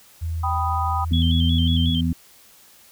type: tone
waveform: sine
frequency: 82.2 Hz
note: E2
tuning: 4 cents flat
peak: -23 dBFS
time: 0.21-1.91 s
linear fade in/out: 20 ms
type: chord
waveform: sine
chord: G augmented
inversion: none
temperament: equal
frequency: 784 / 987.8 / 1244.5 Hz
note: G5 / B5 / D#6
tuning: 0 / 0 / 0 cents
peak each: -26 dBFS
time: 0.43-1.05 s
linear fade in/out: 10 ms
type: harmonic tone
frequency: 82.41 Hz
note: E2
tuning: in tune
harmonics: 1 / 2 / 3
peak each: -23 / -23 / -23 dBFS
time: 1.11-2.13 s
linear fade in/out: 5 ms
type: tone with vibrato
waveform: sine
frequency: 3251 Hz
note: G#7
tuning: 38 cents flat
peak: -25 dBFS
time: 1.13-2.01 s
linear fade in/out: 5 ms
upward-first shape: square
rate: 5.5 Hz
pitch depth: 59 cents each way
effects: white hiss -51 dBFS RMS until 2.91 s